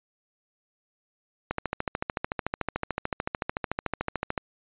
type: click train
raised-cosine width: 0.5 ms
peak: -12 dBFS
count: 40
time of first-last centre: 1.51-4.378 s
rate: 13.6 Hz
effects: resampled to 8000 Hz